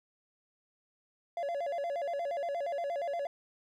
triangle tone with vibrato, 622.3 Hz, D#5, in tune, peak -30 dBFS, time 1.37-3.27 s, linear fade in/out 2 ms, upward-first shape square, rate 8.5 Hz, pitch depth 170 cents each way, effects none

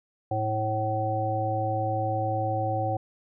harmonic tone, 108.6 Hz, A2, 22 cents flat, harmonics 1 / 3 / 5 / 7, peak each -29 / -35 / -31 / -28 dBFS, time 0.31-2.97 s, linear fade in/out 5 ms, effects none

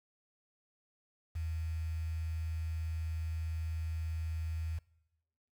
sine tone with quantisation, 80.8 Hz, E2, 34 cents flat, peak -34 dBFS, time 1.35-4.79 s, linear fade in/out 10 ms, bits 9, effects noise-tail reverb RT60 1.0 s tail -23 dB re dry

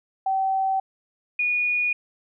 sine tone pair in turn, 769 / 2453 Hz, G5 / D#7, -33 / -25 cents, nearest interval octave + minor sixth, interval 2008 cents, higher second, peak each -20 dBFS, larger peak neither, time 0.26-0.8 / 1.39-1.93 s, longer neither, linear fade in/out 5 ms, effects none

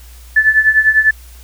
sine tone with tremolo, 1745 Hz, A6, 15 cents flat, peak -4 dBFS, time 0.36-1.11 s, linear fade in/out 5 ms, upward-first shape triangle, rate 10 Hz, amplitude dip 85%, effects added 60 Hz sine -35 dBFS peak until 1.43 s + white hiss -44 dBFS RMS until 1.43 s

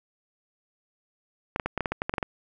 clicks, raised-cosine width 0.5 ms, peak -12 dBFS, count 12, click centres 1.561 / 1.598 / 1.66 / 1.777 / 1.807 / 1.858 / 1.92 / 2.019 / 2.095 / 2.139 / 2.182 / 2.228 s, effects none

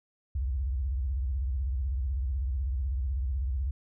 sine tone with vibrato, 65.41 Hz, C2, in tune, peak -27 dBFS, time 0.35-3.71 s, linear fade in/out 5 ms, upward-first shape sine, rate 16 Hz, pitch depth 240 cents each way, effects none

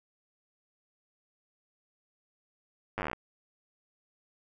slowing click train, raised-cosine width 0.5 ms, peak -18 dBFS, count 13, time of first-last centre 2.98-3.132 s, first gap 9 ms, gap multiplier 1.06, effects none

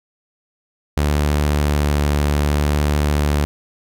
sawtooth tone with vibrato, 73.42 Hz, D2, in tune, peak -11 dBFS, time 0.97-3.45 s, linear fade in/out 0 ms, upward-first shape sine, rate 0.64 Hz, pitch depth 10 cents each way, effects none

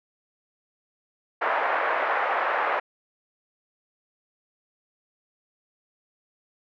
pink band-pass noise, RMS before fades -25 dBFS, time 1.41-2.8 s, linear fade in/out 10 ms, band 570 to 1900 Hz, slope 24 dB/octave, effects none

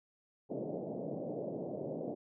white band-pass noise, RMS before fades -40 dBFS, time 0.49-2.15 s, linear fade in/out 20 ms, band 130 to 640 Hz, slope 48 dB/octave, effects none

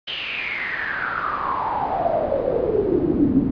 brown noise with band-pass filter sweep, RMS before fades -22 dBFS, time 0.07-3.51 s, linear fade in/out 10 ms, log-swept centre 3100 to 240 Hz, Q 8.4, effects resampled to 11025 Hz

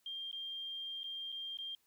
sine tone with dropouts, 3193 Hz, G7, 31 cents sharp, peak -40 dBFS, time 0.06-1.75 s, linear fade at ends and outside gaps 2 ms, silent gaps 0.314-0.328 / 1.033-1.041 / 1.32-1.324 / 1.572-1.587 s, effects white hiss -75 dBFS RMS until 1.86 s

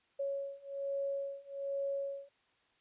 sine beating tone pair, 554.4 / 555.6 Hz, C#5 / C#5, 0 / +4 cents, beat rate 1.2 Hz, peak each -39 / -38 dBFS, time 0.19-2.29 s, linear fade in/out 10 ms, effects white hiss -72 dBFS RMS until 2.8 s + resampled to 8000 Hz

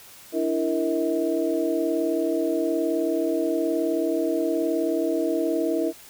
sine tone cluster, 292.8 / 331.7 / 465.1 / 640 Hz, D4 / E4 / A#4 / D#5, -5 / +11 / -4 / +49 cents, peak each -29 / -24 / -28 / -28 dBFS, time 0.32-5.93 s, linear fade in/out 50 ms, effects white hiss -47 dBFS RMS until 6.09 s

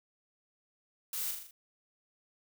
blue noise with echo, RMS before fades -37 dBFS, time 1.13-1.31 s, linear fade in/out 2 ms, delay 40 ms, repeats 5, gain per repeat -4 dB, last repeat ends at 1.51 s, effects none

